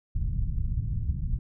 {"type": "low-pass noise", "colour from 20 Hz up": "pink", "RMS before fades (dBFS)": -28, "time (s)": [0.15, 1.39], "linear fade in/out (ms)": 2, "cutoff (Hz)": 140, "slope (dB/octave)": 24, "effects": []}